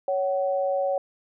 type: tone pair together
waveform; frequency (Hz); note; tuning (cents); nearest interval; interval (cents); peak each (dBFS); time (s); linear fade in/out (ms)
sine; 556.7 / 753; C#5 / F#5; +7 / +30; perfect fourth; 523; -23 / -28; 0.08-0.98; 2
effects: none